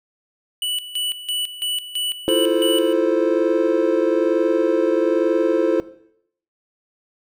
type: tone with tremolo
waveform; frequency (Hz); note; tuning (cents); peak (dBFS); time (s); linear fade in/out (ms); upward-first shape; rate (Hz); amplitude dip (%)
square; 2960; F#7; 0; -21; 0.62-2.93; 2; square; 3; 80
type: chord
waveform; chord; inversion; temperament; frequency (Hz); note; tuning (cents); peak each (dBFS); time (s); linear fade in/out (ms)
triangle; F major seventh; third; equal with one note detuned; 328.1 / 349.2 / 440 / 523.3; E4 / F4 / A4 / C5; -8 / 0 / 0 / 0; -19; 2.28-5.8; 0
effects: noise-tail reverb RT60 0.7 s tail -17 dB re dry